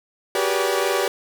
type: tone cluster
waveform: sawtooth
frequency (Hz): 380.1 / 403.3 / 483.4 / 573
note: F#4 / G4 / B4 / D5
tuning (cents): +47 / +49 / -37 / -43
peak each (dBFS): -21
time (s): 0.35-1.08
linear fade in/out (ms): 2
effects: none